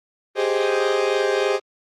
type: chord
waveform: 40% pulse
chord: Ab major seventh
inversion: third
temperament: equal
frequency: 392 / 415.3 / 523.3 / 622.3 Hz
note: G4 / Ab4 / C5 / Eb5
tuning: 0 / 0 / 0 / 0 cents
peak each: -22 / -22 / -23 / -27 dBFS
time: 0.35-1.6 s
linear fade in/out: 50 ms
effects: low-pass 5000 Hz 12 dB/octave + Opus 32 kbps